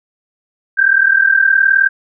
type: tone pair together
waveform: sine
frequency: 1559 / 1598.2 Hz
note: G6 / G6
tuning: -10 / +33 cents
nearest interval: unison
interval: 43 cents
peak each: -11 dBFS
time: 0.77-1.89 s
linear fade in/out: 20 ms
effects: none